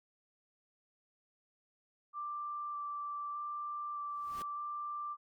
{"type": "tone with vibrato", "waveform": "sine", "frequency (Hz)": 1174.7, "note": "D6", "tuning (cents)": 0, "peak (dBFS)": -37, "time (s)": [2.13, 5.17], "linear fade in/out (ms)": 50, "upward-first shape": "square", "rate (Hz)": 0.82, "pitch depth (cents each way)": 8}
{"type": "noise with exponential growth", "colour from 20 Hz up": "pink", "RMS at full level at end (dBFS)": -47, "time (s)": [4.07, 4.42], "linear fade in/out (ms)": 0, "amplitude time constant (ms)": 75}
{"effects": ["MP3 96 kbps"]}